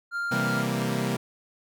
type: tone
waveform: triangle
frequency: 1396.9 Hz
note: F6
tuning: in tune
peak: -25 dBFS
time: 0.11-0.65 s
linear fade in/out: 50 ms
type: chord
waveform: sawtooth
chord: C dominant seventh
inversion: none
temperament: equal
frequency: 130.81 / 164.81 / 196 / 233.1 Hz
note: C3 / E3 / G3 / Bb3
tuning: 0 / 0 / 0 / 0 cents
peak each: -26 / -29 / -27 / -26 dBFS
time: 0.31-1.17 s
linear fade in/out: 10 ms
effects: none